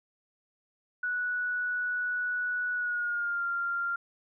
sine tone with pitch glide, 1473 to 1390.3 Hz, F#6 to F6, -8 to -8 cents, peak -28 dBFS, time 1.03-3.96 s, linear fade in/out 5 ms, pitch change -100 cents, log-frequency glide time 2.74-3.44 s, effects none

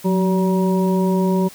harmonic tone with a mistuned harmonic, 190 Hz, F#3, 46 cents sharp, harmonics 1 / 2 / 3 / 5, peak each -16 / -21 / -27 / -26 dBFS, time 0.04-1.49 s, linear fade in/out 20 ms, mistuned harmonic 1, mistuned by -65 cents, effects white hiss -42 dBFS RMS until 1.54 s

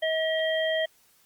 harmonic tone, 638 Hz, D#5, 43 cents sharp, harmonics 1 / 3 / 5, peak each -25 / -30 / -32 dBFS, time 0.02-0.86 s, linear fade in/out 10 ms, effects white hiss -62 dBFS RMS until 1.25 s + Opus 24 kbps

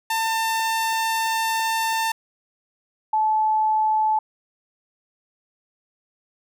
sawtooth / sine tone pair in turn, 897 / 866.4 Hz, A5 / A5, +33 / -27 cents, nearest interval minor second, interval 60 cents, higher first, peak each -17 dBFS, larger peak neither, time 0.1-2.12 / 3.13-4.19 s, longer first, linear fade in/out 5 ms, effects none

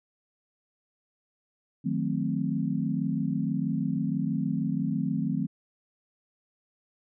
sine chord, D# diminished seventh, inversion none, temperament equal with one note detuned, 155.56 / 181.82 / 220 / 261.6 Hz, D#3 / F#3 / A3 / C4, 0 / -30 / 0 / 0 cents, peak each -31 dBFS, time 1.84-5.47 s, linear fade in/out 20 ms, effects none

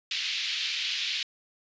pink band-pass noise, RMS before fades -31 dBFS, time 0.11-1.23 s, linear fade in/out 2 ms, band 2600 to 4400 Hz, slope 24 dB/octave, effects resampled to 16000 Hz

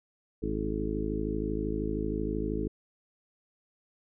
harmonic tone with a mistuned harmonic, 52.9 Hz, G#1, 33 cents sharp, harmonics 1 / 2 / 3 / 4 / 5 / 6 / 7 / 8, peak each -35 / -41 / -39 / -37 / -38 / -35 / -40 / -36 dBFS, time 0.42-2.68 s, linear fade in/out 10 ms, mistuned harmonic 8, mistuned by +25 cents, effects none

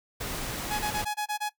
pink noise, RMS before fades -34 dBFS, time 0.2-1.05 s, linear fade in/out 10 ms
sawtooth tone bursts, 840 Hz, G#5, 19 cents sharp, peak -24 dBFS, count 7, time 0.7-1.496 s, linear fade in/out 20 ms, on 94 ms, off 23 ms
effects noise-tail reverb RT60 0.1 s tail -18 dB re dry

